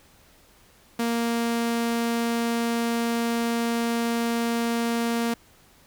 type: tone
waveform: sawtooth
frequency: 233.1 Hz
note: A#3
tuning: in tune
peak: -19 dBFS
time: 0.99-5.34 s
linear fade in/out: 5 ms
effects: pink hiss -56 dBFS RMS until 5.86 s